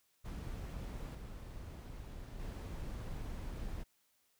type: noise with level steps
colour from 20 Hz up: brown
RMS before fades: -43 / -47 / -43 dBFS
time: 0.24-3.84 s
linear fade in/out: 20 ms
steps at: 1.14 / 2.39 s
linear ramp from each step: 10 ms
effects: white hiss -75 dBFS RMS until 4.39 s